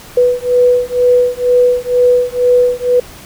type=beating tone pair; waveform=sine; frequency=492.4 / 494.5 Hz; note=B4 / B4; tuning=-5 / +2 cents; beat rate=2.1 Hz; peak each=-11 dBFS; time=0.17-3 s; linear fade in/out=5 ms; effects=pink hiss -35 dBFS RMS until 3.25 s